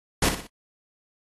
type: noise with echo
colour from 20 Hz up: pink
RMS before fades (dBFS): -21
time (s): 0.22-0.29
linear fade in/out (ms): 5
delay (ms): 60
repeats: 3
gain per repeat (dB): -8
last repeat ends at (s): 0.47
effects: AAC 32 kbps